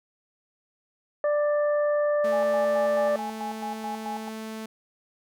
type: harmonic tone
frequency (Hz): 590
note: D5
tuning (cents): +8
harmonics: 1 / 2 / 3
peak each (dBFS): -21 / -34 / -37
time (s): 1.24-3.16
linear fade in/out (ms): 2
type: tone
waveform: sawtooth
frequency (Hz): 220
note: A3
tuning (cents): 0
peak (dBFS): -30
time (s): 2.24-4.66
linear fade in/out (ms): 5
type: tone with tremolo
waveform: sine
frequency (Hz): 830.6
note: G#5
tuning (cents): 0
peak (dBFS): -30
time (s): 2.32-4.29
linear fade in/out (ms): 10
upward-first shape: square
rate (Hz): 4.6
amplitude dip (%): 75
effects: none